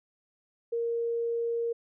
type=tone; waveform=sine; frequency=466.2 Hz; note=A#4; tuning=in tune; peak=-27 dBFS; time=0.72-1.73 s; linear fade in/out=10 ms; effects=none